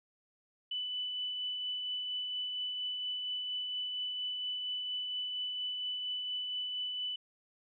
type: tone with tremolo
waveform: sine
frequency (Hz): 2988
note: F#7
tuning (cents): +16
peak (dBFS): -33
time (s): 0.71-7.16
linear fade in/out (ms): 5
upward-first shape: triangle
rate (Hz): 4.3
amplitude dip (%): 30
effects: none